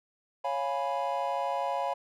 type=chord; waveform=triangle; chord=C# dominant seventh; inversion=none; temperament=equal; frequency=554.4 / 698.5 / 830.6 / 987.8 Hz; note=C#5 / E#5 / G#5 / B5; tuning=0 / 0 / 0 / 0 cents; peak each=-32 dBFS; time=0.44-1.94 s; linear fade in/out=10 ms; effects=none